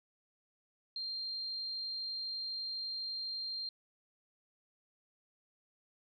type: tone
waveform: sine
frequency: 4184 Hz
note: C8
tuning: 1 cent flat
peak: -37 dBFS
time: 0.96-3.69 s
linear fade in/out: 2 ms
effects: none